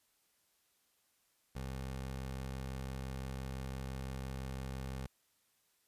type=tone; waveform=20% pulse; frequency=65.9 Hz; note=C2; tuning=13 cents sharp; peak=-35 dBFS; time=1.55-5.07 s; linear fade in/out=10 ms; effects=white hiss -75 dBFS RMS until 5.87 s + resampled to 32000 Hz